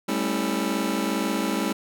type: chord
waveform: sawtooth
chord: A dominant seventh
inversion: third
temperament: just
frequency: 198 / 220 / 275 / 330 Hz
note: G3 / A3 / C#4 / E4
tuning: +18 / 0 / -14 / +2 cents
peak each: -25 dBFS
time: 0.08-1.73 s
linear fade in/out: 10 ms
effects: none